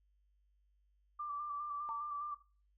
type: tone with vibrato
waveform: sine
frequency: 1174.7 Hz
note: D6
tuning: in tune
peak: -38 dBFS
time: 1.19-2.35 s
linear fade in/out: 10 ms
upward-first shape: square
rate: 4.9 Hz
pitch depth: 24 cents each way
type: tone with exponential decay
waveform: sine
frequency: 904 Hz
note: A5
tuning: 47 cents sharp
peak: -39 dBFS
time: 1.89-2.21 s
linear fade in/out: 0 ms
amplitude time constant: 68 ms
effects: noise-tail reverb RT60 0.4 s tail -19 dB re dry + added 50 Hz sine -70 dBFS peak until 2.77 s

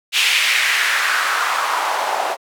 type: noise with band-pass filter sweep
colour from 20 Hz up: white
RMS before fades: -18 dBFS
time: 0.12-2.37 s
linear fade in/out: 50 ms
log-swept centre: 2900 to 680 Hz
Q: 2.5
effects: high-pass 400 Hz 12 dB/octave

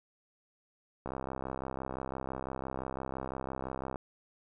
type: click train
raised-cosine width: 1 ms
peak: -23 dBFS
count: 192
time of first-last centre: 1.06-3.958 s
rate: 65.9 Hz
effects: none

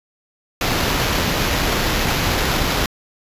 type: noise with sample-and-hold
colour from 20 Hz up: pink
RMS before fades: -19 dBFS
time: 0.61-2.86 s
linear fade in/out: 2 ms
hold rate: 8820 Hz
effects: resampled to 32000 Hz

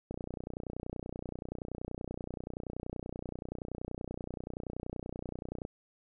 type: click train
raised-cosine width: 2 ms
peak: -25 dBFS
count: 170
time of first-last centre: 0.11-5.651 s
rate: 30.5 Hz
effects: none

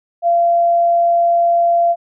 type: tone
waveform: sine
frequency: 686 Hz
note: F5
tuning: 31 cents flat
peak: -10 dBFS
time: 0.22-1.96 s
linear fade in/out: 50 ms
effects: none

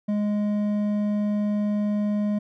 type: tone with hard clipping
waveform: triangle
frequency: 207.7 Hz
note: G#3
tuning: in tune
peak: -23 dBFS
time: 0.08-2.39 s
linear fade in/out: 10 ms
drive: 10 dB
effects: none

